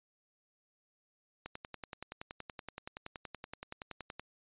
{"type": "click train", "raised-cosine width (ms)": 0.3, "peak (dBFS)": -26, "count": 30, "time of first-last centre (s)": [1.46, 4.196], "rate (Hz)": 10.6, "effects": ["resampled to 8000 Hz"]}